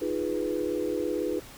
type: chord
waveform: sine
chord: F half-diminished seventh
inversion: third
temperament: equal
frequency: 311.1 / 349.2 / 415.3 / 493.9 Hz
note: Eb4 / F4 / Ab4 / Cb5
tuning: 0 / 0 / 0 / 0 cents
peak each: -32 dBFS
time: 0.01-1.4 s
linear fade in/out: 10 ms
effects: pink hiss -47 dBFS RMS until 1.57 s